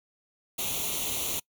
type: noise with comb filter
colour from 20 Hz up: white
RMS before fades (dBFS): -31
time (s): 0.58-1.4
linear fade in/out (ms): 10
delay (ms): 0.3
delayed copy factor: +0.8
effects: noise-tail reverb RT60 0.1 s tail -24 dB re dry